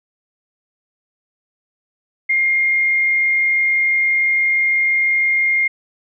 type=tone with frequency modulation; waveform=sine; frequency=2123 Hz; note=C7; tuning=25 cents sharp; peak=-13 dBFS; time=2.29-5.68 s; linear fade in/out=10 ms; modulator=57.4 Hz; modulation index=0.24; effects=none